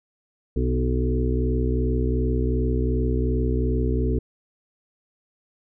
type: harmonic tone with a mistuned harmonic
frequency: 62.7 Hz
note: B1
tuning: 27 cents sharp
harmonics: 1 / 2 / 4 / 5 / 6 / 7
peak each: -22 / -27 / -28 / -33 / -30 / -30 dBFS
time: 0.56-4.19 s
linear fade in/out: 5 ms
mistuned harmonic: 5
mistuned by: -15 cents
effects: none